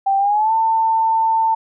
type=tone with pitch glide; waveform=sine; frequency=784 to 895.4 Hz; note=G5 to A5; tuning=0 to +30 cents; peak=-13 dBFS; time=0.06-1.55 s; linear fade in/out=10 ms; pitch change=+230 cents; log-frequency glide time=0.18-0.53 s; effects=none

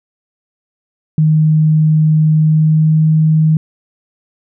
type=tone with pitch glide; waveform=sine; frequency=155.56 to 157 Hz; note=D#3 to D#3; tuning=0 to +16 cents; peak=-7 dBFS; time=1.18-3.57 s; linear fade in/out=2 ms; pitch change=+16 cents; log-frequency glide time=2.36-3.09 s; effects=none

